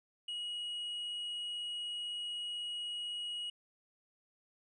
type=tone; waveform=triangle; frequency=2901 Hz; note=F#7; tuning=35 cents flat; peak=-36 dBFS; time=0.28-3.5 s; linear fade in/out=5 ms; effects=resampled to 24000 Hz